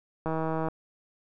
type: click train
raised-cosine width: 1 ms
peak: -17 dBFS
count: 69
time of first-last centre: 0.26-0.685 s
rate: 160 Hz
effects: none